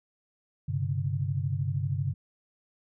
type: chord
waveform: sine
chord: G suspended fourth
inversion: none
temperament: equal with one note detuned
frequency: 98 / 130.81 / 143.64 Hz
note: G2 / C3 / D3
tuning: 0 / 0 / -38 cents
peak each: -31 dBFS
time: 0.68-2.14 s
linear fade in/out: 10 ms
effects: none